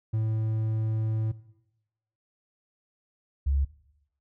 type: tone pair in turn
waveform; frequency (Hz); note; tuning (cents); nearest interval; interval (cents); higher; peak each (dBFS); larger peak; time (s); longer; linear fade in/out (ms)
triangle / sine; 110 / 69.3; A2 / C#2; 0 / 0; minor sixth; 800; first; -22; neither; 0.13-1.32 / 3.46-3.65; first; 10
effects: noise-tail reverb RT60 0.9 s tail -18 dB re dry